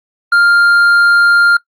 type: tone with hard clipping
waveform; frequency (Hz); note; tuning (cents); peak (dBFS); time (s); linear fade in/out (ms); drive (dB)
sine; 1400; F6; +4; -7; 0.32-1.57; 5; 4
effects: noise-tail reverb RT60 0.1 s tail -21 dB re dry + Opus 48 kbps